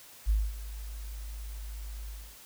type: tone with ADSR envelope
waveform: sine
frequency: 52.5 Hz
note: G#1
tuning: 19 cents sharp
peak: -21 dBFS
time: 0.26-2.37 s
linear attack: 35 ms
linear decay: 230 ms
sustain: -16 dB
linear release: 280 ms
effects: white hiss -52 dBFS RMS until 2.45 s